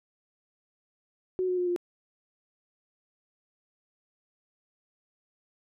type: tone with pitch steps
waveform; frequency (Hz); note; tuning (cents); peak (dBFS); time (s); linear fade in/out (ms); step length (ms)
sine; 370 / 363.9 / 357.8 / 351.9; F#4 / F#4 / F4 / F4; 0 / -29 / +42 / +13; -25; 1.39-1.762; 0; 93
effects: none